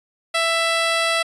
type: tone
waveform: 10% pulse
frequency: 663 Hz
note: E5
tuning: 10 cents sharp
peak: -9 dBFS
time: 0.34-1.23 s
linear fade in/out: 10 ms
effects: resampled to 22050 Hz